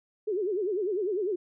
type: tone with vibrato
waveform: sine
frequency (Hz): 392.6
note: G4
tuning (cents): +3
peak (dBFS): -26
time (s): 0.27-1.36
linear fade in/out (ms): 10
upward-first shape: sine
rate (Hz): 10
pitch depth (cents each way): 190
effects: none